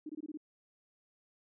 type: tone bursts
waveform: sine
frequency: 305.8 Hz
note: D#4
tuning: 30 cents flat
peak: -39 dBFS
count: 6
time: 0.06-0.374 s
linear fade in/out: 5 ms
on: 34 ms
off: 22 ms
effects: none

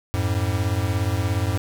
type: beating tone pair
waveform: square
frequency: 89.9 / 106.9 Hz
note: F#2 / A2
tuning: -49 / -49 cents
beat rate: 17 Hz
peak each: -24 dBFS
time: 0.14-1.58 s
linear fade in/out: 0 ms
effects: none

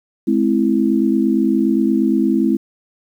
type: chord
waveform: sine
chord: Ab augmented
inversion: none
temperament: equal with one note detuned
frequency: 212.4 / 261.6 / 329.6 Hz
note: Ab3 / C4 / E4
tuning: +39 / 0 / 0 cents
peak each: -17 dBFS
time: 0.27-2.57 s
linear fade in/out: 10 ms
effects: 8-bit

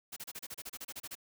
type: noise bursts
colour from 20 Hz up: white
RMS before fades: -43 dBFS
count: 14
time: 0.12-1.153 s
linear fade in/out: 10 ms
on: 45 ms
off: 31 ms
effects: none

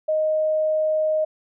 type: tone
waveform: sine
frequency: 622.3 Hz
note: D#5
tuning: in tune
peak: -18 dBFS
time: 0.08-1.25 s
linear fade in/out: 10 ms
effects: none

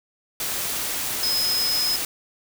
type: tone in noise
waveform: sine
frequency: 5100 Hz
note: D#8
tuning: 42 cents sharp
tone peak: -21 dBFS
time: 1.23-1.96 s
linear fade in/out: 2 ms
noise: white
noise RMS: -27 dBFS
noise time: 0.4-2.05 s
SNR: +3 dB
effects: none

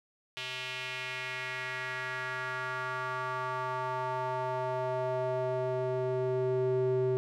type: tone with band-pass filter sweep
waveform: square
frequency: 128.1 Hz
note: C3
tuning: 36 cents flat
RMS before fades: -33 dBFS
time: 0.37-7.17 s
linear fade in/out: 0 ms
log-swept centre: 3000 to 350 Hz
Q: 2.5
effects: none

